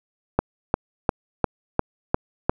click train, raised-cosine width 1 ms, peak -3 dBFS, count 7, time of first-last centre 0.39-2.495 s, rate 2.85 Hz, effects none

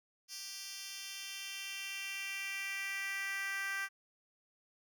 10% pulse tone with high-pass filter sweep, 392 Hz, G4, in tune, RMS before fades -41 dBFS, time 0.28-3.89 s, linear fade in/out 50 ms, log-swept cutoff 4500 to 1600 Hz, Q 2.7, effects none

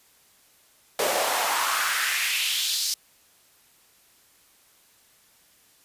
pink noise with high-pass filter sweep, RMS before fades -25 dBFS, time 0.99-2.94 s, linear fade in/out 2 ms, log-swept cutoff 470 to 5100 Hz, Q 2.6, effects white hiss -59 dBFS RMS until 5.84 s + resampled to 32000 Hz

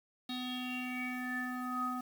square tone with low-pass filter sweep, 251.3 Hz, B3, 30 cents sharp, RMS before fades -38 dBFS, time 0.29-2.01 s, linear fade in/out 5 ms, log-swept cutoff 3900 to 1100 Hz, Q 10, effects 9-bit

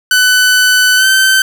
sawtooth tone with pitch glide, 1500 to 1541.3 Hz, F#6 to G6, +23 to -30 cents, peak -3 dBFS, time 0.11-1.42 s, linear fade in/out 2 ms, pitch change +47 cents, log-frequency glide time 0.96-1.06 s, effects none

